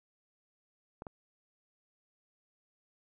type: clicks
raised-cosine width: 1 ms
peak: -28 dBFS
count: 2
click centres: 1.021 / 1.068 s
effects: none